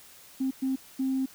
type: tone bursts at uneven times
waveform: sine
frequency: 264.5 Hz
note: C4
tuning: 19 cents sharp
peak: -24 dBFS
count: 3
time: 0.4-0.51 / 0.62-0.76 / 0.99-1.26 s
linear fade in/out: 10 ms
effects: tanh soft clip ceiling -20 dBFS + white hiss -52 dBFS RMS until 1.34 s